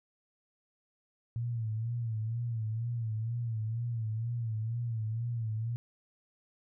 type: tone with vibrato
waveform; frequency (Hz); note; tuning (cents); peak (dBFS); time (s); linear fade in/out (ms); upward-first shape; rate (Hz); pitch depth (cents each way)
sine; 114.1; A#2; -37; -31; 1.36-5.76; 0; sine; 2.1; 84
effects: none